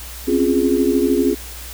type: chord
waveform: sine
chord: Db major seventh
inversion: third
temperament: equal with one note detuned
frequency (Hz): 261.6 / 274.5 / 349.2 / 415.3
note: C4 / Db4 / F4 / Ab4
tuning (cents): 0 / -17 / 0 / 0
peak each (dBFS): -19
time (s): 0.27-1.35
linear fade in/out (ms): 20
effects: added 60 Hz sine -34 dBFS peak until 1.73 s + white hiss -35 dBFS RMS until 1.73 s